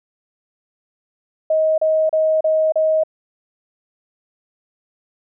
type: tone bursts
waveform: sine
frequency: 630 Hz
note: D#5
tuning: 21 cents sharp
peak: -13 dBFS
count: 5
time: 1.5-3.036 s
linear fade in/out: 5 ms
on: 280 ms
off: 34 ms
effects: none